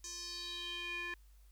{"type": "tone with band-pass filter sweep", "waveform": "square", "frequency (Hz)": 349.2, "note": "F4", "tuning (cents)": 0, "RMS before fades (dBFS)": -43, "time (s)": [0.04, 1.14], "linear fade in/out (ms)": 2, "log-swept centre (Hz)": [6400, 2000], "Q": 4.5, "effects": ["added 50 Hz sine -58 dBFS peak until 1.51 s", "white hiss -73 dBFS RMS until 1.51 s"]}